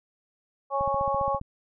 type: harmonic tone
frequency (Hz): 276.3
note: C#4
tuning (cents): -6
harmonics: 2 / 3 / 4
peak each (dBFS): -28 / -28 / -28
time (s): 0.7-1.4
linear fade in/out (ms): 50
type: click train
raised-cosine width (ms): 5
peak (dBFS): -25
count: 10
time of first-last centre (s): 0.81-1.414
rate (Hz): 14.9
effects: none